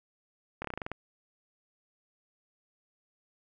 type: slowing click train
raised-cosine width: 0.5 ms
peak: -20 dBFS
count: 9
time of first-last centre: 0.62-0.916 s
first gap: 25 ms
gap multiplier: 1.11
effects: none